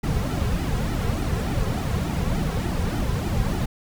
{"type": "noise with flanger", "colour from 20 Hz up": "brown", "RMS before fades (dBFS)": -24, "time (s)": [0.03, 3.66], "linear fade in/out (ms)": 10, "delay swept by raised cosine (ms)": [1.8, 3.4], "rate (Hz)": 3.4, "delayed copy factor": -0.75, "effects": []}